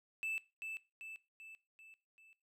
triangle tone with echo, 2637 Hz, E7, in tune, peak -35 dBFS, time 0.23-0.38 s, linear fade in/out 0 ms, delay 390 ms, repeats 5, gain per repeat -5 dB, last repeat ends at 2.33 s, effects noise-tail reverb RT60 0.3 s tail -20 dB re dry

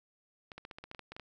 clicks, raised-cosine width 0.3 ms, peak -29 dBFS, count 12, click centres 0.518 / 0.58 / 0.651 / 0.712 / 0.785 / 0.84 / 0.914 / 0.948 / 0.993 / 1.12 / 1.165 / 1.197 s, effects none

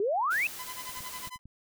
sine exponential sweep, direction up, 380 to 2700 Hz, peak -25 dBFS, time 0-0.47 s, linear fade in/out 2 ms
white noise, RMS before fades -42 dBFS, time 0.3-1.3 s, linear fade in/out 20 ms
sawtooth tone with tremolo, 1011 Hz, B5, 40 cents sharp, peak -34 dBFS, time 0.59-1.39 s, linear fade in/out 0 ms, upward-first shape sine, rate 11 Hz, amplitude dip 100%
clicks, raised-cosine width 5 ms, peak -44 / -43 / -35 / -36 / -41 / -36 dBFS, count 6, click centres 0.893 / 0.974 / 1.006 / 1.273 / 1.359 / 1.456 s
effects none

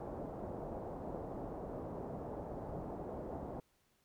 white low-pass noise, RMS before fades -44 dBFS, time 0-3.6 s, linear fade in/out 2 ms, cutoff 730 Hz, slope 24 dB/octave, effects pink hiss -75 dBFS RMS until 4.04 s

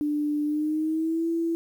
sine tone with pitch glide, 296.4 to 332.7 Hz, D4 to E4, +16 to +16 cents, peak -23 dBFS, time 0.01-1.55 s, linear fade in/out 0 ms, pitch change +200 cents, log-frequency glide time 0.44-1.28 s, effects 9-bit

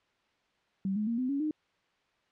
sine tone with pitch steps, 193.1 / 211.8 / 232.3 / 254.8 / 279.5 / 306.5 Hz, G3 / G#3 / A#3 / C4 / C#4 / D#4, -26 / +34 / -6 / -46 / +14 / -26 cents, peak -28 dBFS, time 0.85-1.51 s, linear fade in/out 2 ms, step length 110 ms, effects white hiss -71 dBFS RMS until 2.31 s + low-pass 3000 Hz 12 dB/octave

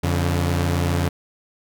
sawtooth tone pair together, 87.4 / 142.79 Hz, F2 / D3, +2 / -48 cents, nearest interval minor sixth, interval 850 cents, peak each -16 / -20 dBFS, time 0.03-1.09 s, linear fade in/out 10 ms, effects none

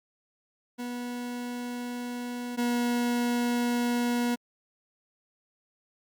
40% pulse tone pair in turn, 243.7 / 241 Hz, B3 / B3, -23 / -42 cents, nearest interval unison, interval 19 cents, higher first, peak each -32 / -24 dBFS, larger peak second, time 0.78-2.57 / 2.57-4.36 s, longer neither, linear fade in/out 20 ms, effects Opus 48 kbps

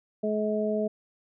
harmonic tone, 213.1 Hz, G#3, 45 cents sharp, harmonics 1 / 2 / 3, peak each -29 / -29 / -29 dBFS, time 0.23-0.88 s, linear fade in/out 10 ms, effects none

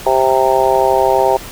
harmonic tone, 131.5 Hz, C3, 9 cents sharp, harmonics 3 / 4 / 5 / 6 / 7, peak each -16 / -16 / -16 / -16 / -16 dBFS, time 0.06-1.37 s, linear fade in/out 5 ms, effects pink hiss -31 dBFS RMS until 1.51 s

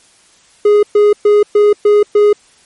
triangle tone bursts, 415.3 Hz, G#4, in tune, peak -3 dBFS, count 6, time 0.65-2.33 s, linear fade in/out 5 ms, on 180 ms, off 120 ms, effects white hiss -48 dBFS RMS until 2.65 s + MP3 48 kbps

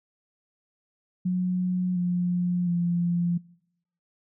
sine tone with pitch steps, 181.8 / 177.44 / 173.19 Hz, F#3 / F3 / F3, -30 / +28 / -14 cents, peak -22 dBFS, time 1.25-3.38 s, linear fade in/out 10 ms, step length 710 ms, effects noise-tail reverb RT60 0.8 s tail -24 dB re dry

